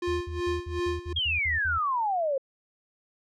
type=tone with tremolo; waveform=square; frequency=351.9 Hz; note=F4; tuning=13 cents sharp; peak=-26 dBFS; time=0.02-1.13 s; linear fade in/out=5 ms; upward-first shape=sine; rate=2.7 Hz; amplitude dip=85%
type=tone bursts; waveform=sine; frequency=80.3 Hz; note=E2; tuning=45 cents flat; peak=-32 dBFS; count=9; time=0.07-1.786 s; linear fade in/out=10 ms; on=140 ms; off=57 ms
type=exponential sweep; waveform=sine; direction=down; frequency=3312 to 523.3 Hz; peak=-24 dBFS; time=1.16-2.38 s; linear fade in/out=5 ms
effects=low-pass 5000 Hz 12 dB/octave